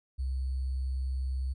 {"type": "tone with sample-and-hold", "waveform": "sine", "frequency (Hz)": 65.41, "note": "C2", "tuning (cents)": 0, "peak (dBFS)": -29, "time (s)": [0.18, 1.54], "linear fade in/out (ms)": 20, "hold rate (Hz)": 4410, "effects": ["resampled to 24000 Hz"]}